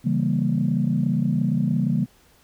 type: chord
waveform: sine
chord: C# diminished seventh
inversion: none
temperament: equal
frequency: 138.59 / 164.81 / 196 / 233.1 Hz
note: C#3 / E3 / G3 / Bb3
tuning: 0 / 0 / 0 / 0 cents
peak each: -24 dBFS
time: 0.04-2.06 s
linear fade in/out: 20 ms
effects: tanh soft clip ceiling -10 dBFS + pink hiss -57 dBFS RMS until 2.43 s